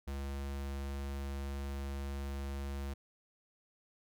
square tone, 69.3 Hz, C#2, in tune, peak -38 dBFS, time 0.07-2.94 s, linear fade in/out 10 ms, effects none

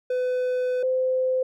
triangle / sine tone pair in turn, 503 / 515.1 Hz, B4 / C5, +32 / -27 cents, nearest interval unison, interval 41 cents, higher second, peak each -20 dBFS, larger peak neither, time 0.1-0.83 / 0.83-1.43 s, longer first, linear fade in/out 5 ms, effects none

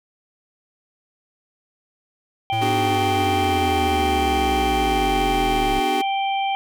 harmonic tone, 784 Hz, G5, in tune, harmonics 1 / 3 / 4, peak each -20 / -30 / -31 dBFS, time 2.5-6.55 s, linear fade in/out 0 ms
square linear sweep, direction down, 112.9 to 33.15 Hz, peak -26 dBFS, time 2.52-5.8 s, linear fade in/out 10 ms
square chord, G# half-diminished seventh, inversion first, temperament just, 249.2 / 299 / 373.8 / 415.3 Hz, B3 / D4 / F#4 / G#4, +16 / +31 / +18 / 0 cents, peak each -31 / -28 / -27 / -31 dBFS, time 2.61-6.02 s, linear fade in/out 10 ms
effects none

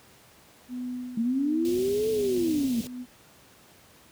sine tone with tremolo, 249.2 Hz, B3, 16 cents sharp, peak -30 dBFS, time 0.68-3.06 s, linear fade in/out 50 ms, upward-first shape sine, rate 1.3 Hz, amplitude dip 65%
sine linear two-way sweep, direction up then down, 220 to 446.1 to 220 Hz, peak -23 dBFS, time 1.17-2.81 s, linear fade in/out 5 ms, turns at 2.1 s
pink band-stop noise, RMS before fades -39 dBFS, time 1.65-2.87 s, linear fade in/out 0 ms, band 550 to 2700 Hz, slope 24 dB/octave
effects pink hiss -55 dBFS RMS until 4.11 s + high-pass 80 Hz 12 dB/octave

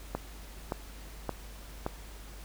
click train, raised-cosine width 1 ms, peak -17 dBFS, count 4, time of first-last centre 0.15-1.864 s, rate 1.75 Hz, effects added 50 Hz sine -45 dBFS peak until 2.44 s + pink hiss -51 dBFS RMS until 2.44 s

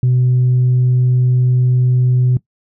sine tone, 125.8 Hz, B2, 32 cents sharp, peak -8 dBFS, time 0.03-2.37 s, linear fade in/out 2 ms, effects noise-tail reverb RT60 0.1 s tail -20 dB re dry + tanh soft clip ceiling -7 dBFS

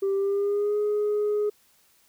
sine tone with pitch glide, 392 to 417.7 Hz, G4 to G#4, 0 to +10 cents, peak -20 dBFS, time 0.02-1.5 s, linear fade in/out 10 ms, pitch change +110 cents, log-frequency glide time 0.15-0.77 s, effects tanh soft clip ceiling -20 dBFS + white hiss -62 dBFS RMS until 2.08 s

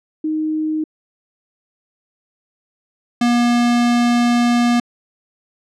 sine / square tone pair in turn, 311.1 / 239.6 Hz, D#4 / A#3, 0 / +48 cents, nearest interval perfect fourth, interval 452 cents, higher first, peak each -17 / -13 dBFS, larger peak second, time 0.24-0.84 / 3.21-4.8 s, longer second, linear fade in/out 5 ms, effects low-pass 7000 Hz 12 dB/octave

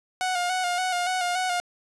sawtooth tone with vibrato, 725 Hz, F#5, 35 cents flat, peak -20 dBFS, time 0.21-1.6 s, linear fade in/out 0 ms, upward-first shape square, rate 3.5 Hz, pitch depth 37 cents each way, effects resampled to 24000 Hz + 10-bit

